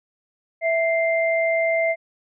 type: tone pair together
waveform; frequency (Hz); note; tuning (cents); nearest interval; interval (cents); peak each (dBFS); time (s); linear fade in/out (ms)
sine; 658.6 / 2093; E5 / C7; -2 / 0; octave + minor sixth; 2002; -19 / -23; 0.61-1.96; 50
effects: none